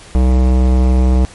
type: tone with hard clipping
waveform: sine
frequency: 63.5 Hz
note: B1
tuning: 49 cents sharp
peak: -10 dBFS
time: 0.15-1.25 s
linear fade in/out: 0 ms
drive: 18 dB
effects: pink hiss -38 dBFS RMS until 1.34 s + MP3 48 kbps